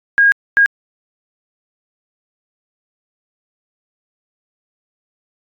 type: tone bursts at uneven times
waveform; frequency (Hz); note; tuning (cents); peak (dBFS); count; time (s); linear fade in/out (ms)
sine; 1630; G#6; -33; -7; 2; 0.18-0.32 / 0.57-0.66; 0
effects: AAC 64 kbps